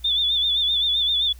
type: tone with vibrato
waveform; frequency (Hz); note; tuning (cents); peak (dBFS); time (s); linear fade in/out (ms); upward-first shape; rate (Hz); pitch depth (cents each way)
sine; 3520; A7; 0; -18; 0.04-1.33; 10; sine; 7.7; 66
effects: added 60 Hz sine -40 dBFS peak until 1.39 s + white hiss -54 dBFS RMS until 1.39 s